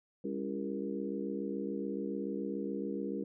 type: harmonic tone with a mistuned harmonic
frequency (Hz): 67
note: C2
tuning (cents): +42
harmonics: 3 / 4 / 5 / 6 / 7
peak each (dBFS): -39 / -40 / -41 / -42 / -42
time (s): 0.24-3.24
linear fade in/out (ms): 5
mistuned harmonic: 4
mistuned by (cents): +66
effects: none